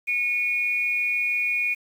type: tone pair together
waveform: sine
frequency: 2195 / 2449 Hz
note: C#7 / D#7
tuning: -18 / -28 cents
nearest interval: major second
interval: 190 cents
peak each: -29 / -22 dBFS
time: 0.07-1.75 s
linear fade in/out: 20 ms
effects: 8-bit